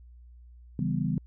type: chord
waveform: sine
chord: C# half-diminished seventh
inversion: none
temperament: equal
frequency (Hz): 138.59 / 164.81 / 196 / 246.9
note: C#3 / E3 / G3 / B3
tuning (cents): 0 / 0 / 0 / 0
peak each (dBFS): -31 / -30 / -31 / -33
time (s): 0.79-1.18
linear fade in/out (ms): 2
effects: added 60 Hz sine -48 dBFS peak until 1.26 s